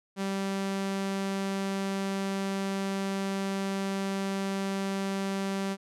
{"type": "tone", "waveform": "sawtooth", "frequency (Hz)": 195, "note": "G3", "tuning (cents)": -9, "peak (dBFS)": -25, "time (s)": [0.16, 5.77], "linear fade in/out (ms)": 50, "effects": ["low-pass 10000 Hz 12 dB/octave"]}